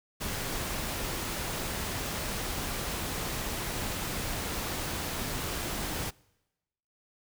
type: noise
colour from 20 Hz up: pink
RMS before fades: -34 dBFS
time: 0.2-6.11 s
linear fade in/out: 20 ms
effects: noise-tail reverb RT60 1.0 s tail -25 dB re dry